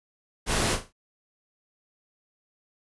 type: noise with echo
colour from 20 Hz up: pink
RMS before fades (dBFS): -25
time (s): 0.46-0.78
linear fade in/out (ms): 50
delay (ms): 37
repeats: 4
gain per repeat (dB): -9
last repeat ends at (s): 0.928
effects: resampled to 24000 Hz